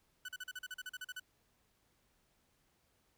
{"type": "tone bursts", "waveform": "30% pulse", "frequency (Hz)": 1493, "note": "F#6", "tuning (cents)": 15, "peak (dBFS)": -39, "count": 13, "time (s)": [0.25, 1.198], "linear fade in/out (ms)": 5, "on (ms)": 36, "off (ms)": 40, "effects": ["pink hiss -75 dBFS RMS until 3.17 s"]}